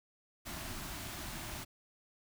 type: band-stop noise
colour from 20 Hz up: pink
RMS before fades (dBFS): -43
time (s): 0.45-1.65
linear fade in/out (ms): 20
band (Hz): 390 to 570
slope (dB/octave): 96
effects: none